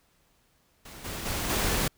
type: noise with level steps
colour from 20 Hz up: pink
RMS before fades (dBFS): -45 / -36 / -31 / -27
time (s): 0.85-1.88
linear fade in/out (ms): 5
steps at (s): 1.04 / 1.25 / 1.49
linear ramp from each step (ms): 10
effects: pink hiss -67 dBFS RMS until 1.97 s